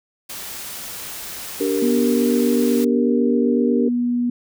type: noise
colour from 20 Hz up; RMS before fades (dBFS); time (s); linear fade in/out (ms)
white; -32; 0.29-2.85; 10
type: chord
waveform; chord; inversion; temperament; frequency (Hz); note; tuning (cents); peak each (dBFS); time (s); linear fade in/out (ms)
sine; G minor; second; equal with one note detuned; 290.5 / 392 / 466.2; D4 / G4 / Bb4; -19 / 0 / 0; -22; 1.6-3.89; 10
type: tone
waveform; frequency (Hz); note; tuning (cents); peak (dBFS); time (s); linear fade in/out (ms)
sine; 242.5; B3; -31; -17; 1.82-4.3; 5
effects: none